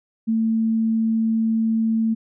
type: tone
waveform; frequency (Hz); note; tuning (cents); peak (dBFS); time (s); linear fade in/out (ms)
sine; 223.8; A3; +30; -17; 0.27-2.15; 20
effects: none